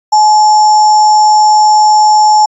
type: tone with sample-and-hold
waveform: sine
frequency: 852 Hz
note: G#5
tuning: 44 cents sharp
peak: -3 dBFS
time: 0.12-2.46 s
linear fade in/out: 10 ms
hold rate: 6300 Hz
effects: resampled to 24000 Hz

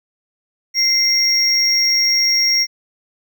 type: tone pair together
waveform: triangle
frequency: 2093 / 5583 Hz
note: C7 / F8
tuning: 0 / -1 cents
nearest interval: octave + perfect fourth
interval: 1699 cents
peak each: -19 / -12 dBFS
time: 0.74-2.67 s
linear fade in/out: 50 ms
effects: none

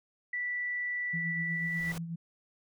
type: tone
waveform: sine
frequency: 1965 Hz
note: B6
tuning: 9 cents flat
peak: -31 dBFS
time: 0.33-1.92 s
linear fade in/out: 5 ms
type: tone with tremolo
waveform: sine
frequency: 167.1 Hz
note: E3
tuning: 24 cents sharp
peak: -33 dBFS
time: 1.13-2.16 s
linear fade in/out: 10 ms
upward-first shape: sine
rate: 8.2 Hz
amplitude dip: 50%
type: noise with exponential growth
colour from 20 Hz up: pink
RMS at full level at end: -41 dBFS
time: 1.33-1.98 s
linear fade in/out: 2 ms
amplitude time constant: 140 ms
effects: none

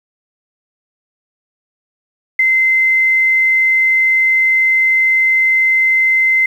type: tone with ADSR envelope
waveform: sine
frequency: 2069 Hz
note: C7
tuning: 20 cents flat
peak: -7 dBFS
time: 2.39-6.46 s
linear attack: 5 ms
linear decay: 18 ms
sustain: -2 dB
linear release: 4 ms
effects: 7-bit

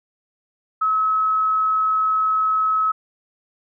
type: tone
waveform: sine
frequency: 1287 Hz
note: E6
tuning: 42 cents flat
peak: -16 dBFS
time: 0.81-2.92 s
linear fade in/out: 10 ms
effects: none

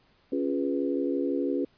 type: chord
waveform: sine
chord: C# dominant seventh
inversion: none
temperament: equal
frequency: 277.2 / 349.2 / 415.3 / 493.9 Hz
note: C#4 / E#4 / G#4 / B4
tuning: 0 / 0 / 0 / 0 cents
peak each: -28 / -31 / -33 / -33 dBFS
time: 0.32-1.65 s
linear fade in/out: 5 ms
effects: pink hiss -64 dBFS RMS until 1.77 s + resampled to 11025 Hz

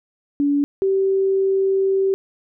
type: tone pair in turn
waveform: sine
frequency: 285.9 / 386.6 Hz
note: D4 / G4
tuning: -46 / -24 cents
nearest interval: perfect fourth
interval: 522 cents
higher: second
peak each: -15 dBFS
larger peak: neither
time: 0.4-0.64 / 0.82-2.14 s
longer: second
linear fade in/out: 0 ms
effects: none

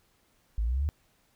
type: exponential sweep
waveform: sine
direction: up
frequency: 51.91 to 77.78 Hz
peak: -25 dBFS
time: 0.58-0.89 s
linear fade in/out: 0 ms
effects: pink hiss -68 dBFS RMS until 1.35 s

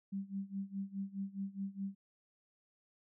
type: tone with tremolo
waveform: sine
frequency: 196 Hz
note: G3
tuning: in tune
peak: -35 dBFS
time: 0.12-1.95 s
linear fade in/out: 10 ms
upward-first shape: sine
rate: 4.8 Hz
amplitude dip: 90%
effects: none

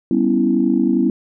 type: chord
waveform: sine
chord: C# half-diminished seventh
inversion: second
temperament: equal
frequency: 196 / 246.9 / 277.2 / 329.6 Hz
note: G3 / B3 / C#4 / E4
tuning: 0 / 0 / 0 / 0 cents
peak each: -20 / -17 / -19 / -18 dBFS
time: 0.11-1.1 s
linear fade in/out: 2 ms
effects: tanh soft clip ceiling -2 dBFS

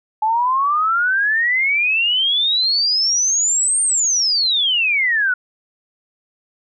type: exponential two-way sweep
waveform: sine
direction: up then down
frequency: 853 to 8870 to 1438 Hz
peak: -14 dBFS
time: 0.22-5.34 s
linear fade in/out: 5 ms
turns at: 3.82 s
effects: none

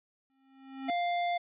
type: tone with exponential growth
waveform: square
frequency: 267.9 Hz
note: C4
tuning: 41 cents sharp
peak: -34 dBFS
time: 0.3-0.9 s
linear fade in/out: 0 ms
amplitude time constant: 130 ms
type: tone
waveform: square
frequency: 699 Hz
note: F5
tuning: 1 cent sharp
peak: -29 dBFS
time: 0.88-1.38 s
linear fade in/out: 10 ms
effects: resampled to 8000 Hz

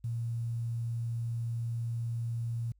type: tone with quantisation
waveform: sine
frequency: 116.5 Hz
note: A#2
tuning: 1 cent flat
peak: -31 dBFS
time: 0.04-2.72 s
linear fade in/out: 5 ms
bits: 10
effects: added 50 Hz sine -62 dBFS peak until 2.79 s

